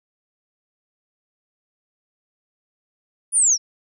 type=linear sweep; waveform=sine; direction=down; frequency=9956 to 5274 Hz; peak=-13 dBFS; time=3.32-3.58 s; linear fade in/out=50 ms; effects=none